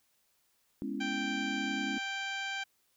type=chord; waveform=sine; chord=C# minor seventh; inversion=second; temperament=equal; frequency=207.7 / 246.9 / 277.2 / 329.6 Hz; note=G#3 / B3 / C#4 / E4; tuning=0 / 0 / 0 / 0 cents; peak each=-39 / -41 / -37 / -42 dBFS; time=0.82-1.98 s; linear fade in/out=0 ms
type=harmonic tone; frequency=784 Hz; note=G5; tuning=in tune; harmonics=1 / 2 / 3 / 4 / 5 / 6 / 7 / 8 / 9; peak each=-42 / -38 / -40 / -42 / -49 / -51 / -58 / -55 / -54 dBFS; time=1-2.64 s; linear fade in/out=10 ms
effects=white hiss -73 dBFS RMS until 2.96 s